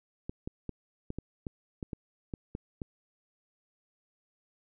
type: clicks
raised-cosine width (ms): 3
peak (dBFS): -23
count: 11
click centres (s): 0.295 / 0.475 / 0.693 / 1.104 / 1.186 / 1.468 / 1.828 / 1.932 / 2.338 / 2.551 / 2.818
effects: none